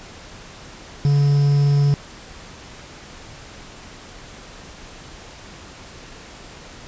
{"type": "tone with quantisation", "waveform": "triangle", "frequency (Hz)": 142.6, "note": "C#3", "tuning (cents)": 49, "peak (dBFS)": -11, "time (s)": [1.05, 1.94], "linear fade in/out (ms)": 0, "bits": 6, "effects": ["pink hiss -40 dBFS RMS until 6.87 s", "resampled to 16000 Hz"]}